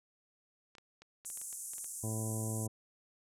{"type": "clicks", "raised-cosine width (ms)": 0.2, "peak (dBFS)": -37, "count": 11, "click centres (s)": [0.752, 0.783, 1.02, 1.249, 1.301, 1.374, 1.415, 1.528, 1.735, 1.782, 1.844]}
{"type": "band-pass noise", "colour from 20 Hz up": "white", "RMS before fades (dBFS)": -44, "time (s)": [1.25, 2.67], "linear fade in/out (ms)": 10, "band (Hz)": [6700, 11000], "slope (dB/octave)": 48}
{"type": "harmonic tone", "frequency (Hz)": 110, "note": "A2", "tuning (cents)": 0, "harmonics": [1, 2, 3, 4, 5, 6, 7, 9], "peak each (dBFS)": [-36, -42, -46, -48, -50, -52, -53, -55], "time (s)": [2.03, 2.68], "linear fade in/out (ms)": 10}
{"effects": []}